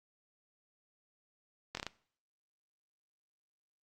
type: slowing click train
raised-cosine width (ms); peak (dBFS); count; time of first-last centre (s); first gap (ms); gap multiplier
0.2; -20; 5; 1.75-1.866; 22; 1.19
effects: noise-tail reverb RT60 0.5 s tail -18 dB re dry + Opus 48 kbps